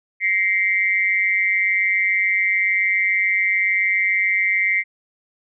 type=tone with amplitude modulation; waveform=sine; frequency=2093 Hz; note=C7; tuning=in tune; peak=-12 dBFS; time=0.2-4.84 s; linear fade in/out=50 ms; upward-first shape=sine; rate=193 Hz; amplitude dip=85%; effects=none